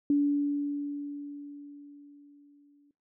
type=tone with exponential decay; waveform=sine; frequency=287.7 Hz; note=D4; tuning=36 cents flat; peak=-20 dBFS; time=0.1-2.91 s; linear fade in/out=2 ms; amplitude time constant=610 ms; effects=noise-tail reverb RT60 0.3 s tail -21 dB re dry